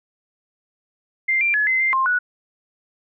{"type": "tone with pitch steps", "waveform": "sine", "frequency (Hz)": [2095, 2369, 1701, 2057, 2093, 1057, 1470], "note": ["C7", "D7", "G#6", "C7", "C7", "C6", "F#6"], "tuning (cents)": [2, 14, 41, -30, 0, 17, -12], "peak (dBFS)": -16, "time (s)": [1.28, 2.19], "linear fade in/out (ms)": 10, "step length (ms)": 130, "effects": []}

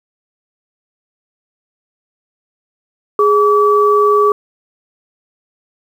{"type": "tone pair together", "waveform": "sine", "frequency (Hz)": [415.3, 1148.5], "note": ["G#4", "D6"], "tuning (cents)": [0, -39], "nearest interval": "octave + tritone", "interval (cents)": 1761, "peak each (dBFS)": [-10, -11], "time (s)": [3.19, 4.32], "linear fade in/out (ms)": 2, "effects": ["7-bit"]}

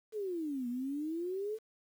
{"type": "exponential two-way sweep", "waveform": "sine", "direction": "down then up", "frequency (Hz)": [448.2, 237.3, 448.2], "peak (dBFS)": -34, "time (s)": [0.12, 1.59], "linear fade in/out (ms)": 50, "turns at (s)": 0.68, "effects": ["10-bit"]}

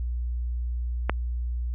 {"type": "click", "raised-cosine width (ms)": 0.5, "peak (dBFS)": -8, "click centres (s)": 1.096, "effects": ["added 60 Hz sine -26 dBFS peak until 1.74 s", "resampled to 8000 Hz"]}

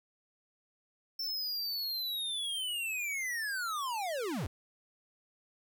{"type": "linear sweep", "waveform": "square", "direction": "down", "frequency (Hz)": [5390, 63.7], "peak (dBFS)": -34, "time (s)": [1.19, 4.47], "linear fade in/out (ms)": 5, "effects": []}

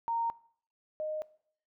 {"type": "tone pair in turn", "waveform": "sine", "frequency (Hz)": [925, 617.4], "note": ["A#5", "D#5"], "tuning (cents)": [-14, -14], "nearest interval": "perfect fifth", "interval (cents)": 700, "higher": "first", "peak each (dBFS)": [-29, -32], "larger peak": "first", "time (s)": [[0.08, 0.3], [1, 1.22]], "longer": "neither", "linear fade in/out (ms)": 0, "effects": ["noise-tail reverb RT60 0.6 s tail -21 dB re dry"]}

